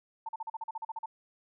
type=tone bursts; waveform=sine; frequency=894 Hz; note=A5; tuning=27 cents sharp; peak=-34 dBFS; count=12; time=0.26-1.059 s; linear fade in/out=5 ms; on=29 ms; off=41 ms; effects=none